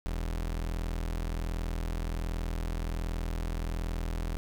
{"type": "tone", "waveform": "35% pulse", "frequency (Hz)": 41.31, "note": "E1", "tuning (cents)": 4, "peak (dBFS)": -29, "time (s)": [0.06, 4.37], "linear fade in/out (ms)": 0, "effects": []}